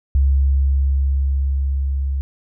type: tone with level ramp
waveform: sine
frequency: 68.3 Hz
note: C#2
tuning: 25 cents flat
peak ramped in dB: -11 to -18 dBFS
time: 0.15-2.21 s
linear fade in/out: 0 ms
effects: none